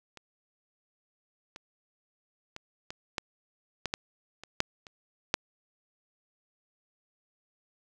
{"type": "clicks", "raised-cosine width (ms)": 0.2, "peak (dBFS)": [-29, -26, -23, -21, -13, -14, -12, -26, -7, -29, -6], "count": 11, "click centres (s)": [0.173, 1.561, 2.564, 2.905, 3.182, 3.857, 3.939, 4.436, 4.604, 4.868, 5.341], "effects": []}